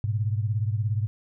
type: beating tone pair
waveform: sine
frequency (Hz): 103.83 / 120.83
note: G#2 / B2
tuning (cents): 0 / -37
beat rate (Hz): 17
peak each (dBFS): -24 / -29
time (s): 0.04-1.07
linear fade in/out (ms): 0
effects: none

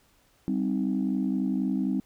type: chord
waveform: sine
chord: C minor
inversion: second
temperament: equal with one note detuned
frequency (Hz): 196 / 260.1 / 311.1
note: G3 / C4 / Eb4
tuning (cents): 0 / -10 / 0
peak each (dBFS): -27 / -27 / -31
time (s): 0.48-2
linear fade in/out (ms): 0
effects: tanh soft clip ceiling -17 dBFS + pink hiss -64 dBFS RMS until 2.05 s

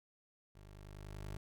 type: tone with level ramp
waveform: 20% pulse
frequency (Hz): 50.4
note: G1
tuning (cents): +49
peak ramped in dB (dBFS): -51 to -37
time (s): 0.55-1.37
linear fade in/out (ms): 5
effects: none

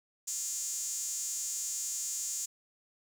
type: tone with high-pass filter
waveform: sawtooth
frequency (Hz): 349.2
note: F4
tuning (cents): 0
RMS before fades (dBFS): -36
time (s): 0.27-2.46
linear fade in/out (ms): 10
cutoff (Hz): 7000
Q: 5.9
effects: none

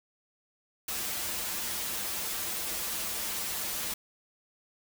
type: noise with comb filter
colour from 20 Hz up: white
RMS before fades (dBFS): -34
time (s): 0.88-3.94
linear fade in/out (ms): 5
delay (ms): 7.3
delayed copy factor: -0.85
effects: none

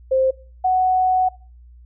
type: tone pair in turn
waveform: sine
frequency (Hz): 525 / 742.5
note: C5 / F#5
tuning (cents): +6 / +6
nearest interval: tritone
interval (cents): 600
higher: second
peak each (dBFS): -14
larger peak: neither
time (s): 0.11-0.31 / 0.64-1.29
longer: second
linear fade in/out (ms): 10
effects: noise-tail reverb RT60 0.4 s tail -22 dB re dry + added 60 Hz sine -42 dBFS peak until 1.85 s

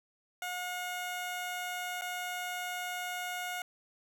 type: tone with dropouts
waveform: 15% pulse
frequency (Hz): 720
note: F#5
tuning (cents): -47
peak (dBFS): -29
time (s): 0.42-3.62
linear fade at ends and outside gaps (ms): 2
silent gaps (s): 2.012-2.019
effects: none

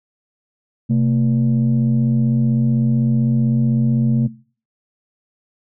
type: tone pair together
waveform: sine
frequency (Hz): 130 / 225.8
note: C3 / A3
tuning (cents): -11 / +45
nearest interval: minor seventh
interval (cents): 956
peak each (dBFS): -14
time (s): 0.89-4.28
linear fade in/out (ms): 20
effects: noise-tail reverb RT60 0.4 s tail -19 dB re dry + tanh soft clip ceiling -9 dBFS

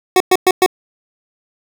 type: tone bursts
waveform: 25% pulse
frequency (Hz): 370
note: F#4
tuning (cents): 0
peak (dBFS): -4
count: 4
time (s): 0.16-0.662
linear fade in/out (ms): 2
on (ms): 43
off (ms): 110
effects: none

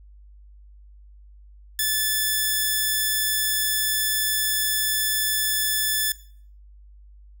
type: tone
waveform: 5% pulse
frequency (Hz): 1737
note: A6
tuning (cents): -23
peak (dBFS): -10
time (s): 1.79-6.12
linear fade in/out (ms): 2
effects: noise-tail reverb RT60 0.5 s tail -18 dB re dry + added 50 Hz sine -45 dBFS peak until 7.4 s

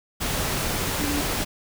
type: tone in noise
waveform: sine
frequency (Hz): 289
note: D4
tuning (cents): -28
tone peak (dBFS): -26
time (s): 0.99-1.23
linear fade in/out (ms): 20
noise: pink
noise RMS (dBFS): -26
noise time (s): 0.2-1.45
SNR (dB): -3
effects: none

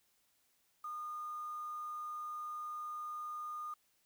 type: tone with quantisation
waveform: sine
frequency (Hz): 1220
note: D#6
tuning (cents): -34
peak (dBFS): -40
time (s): 0.84-3.74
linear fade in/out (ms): 5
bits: 10
effects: white hiss -75 dBFS RMS until 4.05 s

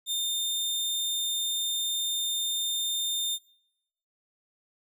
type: tone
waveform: sawtooth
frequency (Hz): 3621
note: A7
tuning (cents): +49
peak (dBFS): -24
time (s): 0.06-3.39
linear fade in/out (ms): 50
effects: noise-tail reverb RT60 0.9 s tail -26 dB re dry

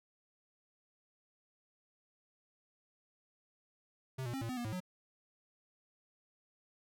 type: tone with pitch steps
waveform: square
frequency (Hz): 131.2 / 120.1 / 268.1 / 114.9 / 253.4 / 239.9 / 108.9 / 182.9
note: C3 / B2 / C4 / A#2 / B3 / A#3 / A2 / F#3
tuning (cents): +5 / -48 / +42 / -25 / +45 / +50 / -17 / -20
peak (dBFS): -38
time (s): 4.18-4.804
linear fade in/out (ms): 10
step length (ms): 78
effects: none

